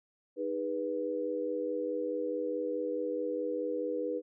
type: tone cluster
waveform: sine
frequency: 309 / 405 / 489.7 Hz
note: D#4 / G#4 / B4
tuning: -12 / -43 / -15 cents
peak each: -37 / -38 / -33 dBFS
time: 0.36-4.22 s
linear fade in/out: 50 ms
effects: none